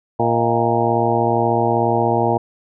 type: harmonic tone with a mistuned harmonic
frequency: 116.54 Hz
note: A#2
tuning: in tune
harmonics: 1 / 2 / 3 / 4 / 5 / 6 / 7 / 8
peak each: -23 / -24 / -22 / -22 / -24 / -22 / -21 / -24 dBFS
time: 0.19-2.38 s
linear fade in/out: 10 ms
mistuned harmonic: 5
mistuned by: +99 cents
effects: none